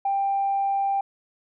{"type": "tone", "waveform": "sine", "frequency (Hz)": 790, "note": "G5", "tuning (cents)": 13, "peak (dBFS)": -20, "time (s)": [0.05, 1.01], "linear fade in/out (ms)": 5, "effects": ["tanh soft clip ceiling -16 dBFS"]}